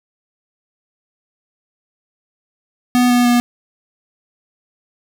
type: tone with pitch steps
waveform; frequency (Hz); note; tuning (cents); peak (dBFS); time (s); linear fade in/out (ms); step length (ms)
square; 246.9 / 244.3 / 241.8; B3 / B3 / B3; 0 / -19 / -36; -11; 2.95-3.4; 0; 150
effects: none